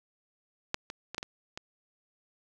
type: clicks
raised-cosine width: 0.2 ms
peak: -11 / -21 / -21 / -15 / -20 / -21 dBFS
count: 6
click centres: 0.744 / 0.901 / 1.146 / 1.181 / 1.229 / 1.575 s
effects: none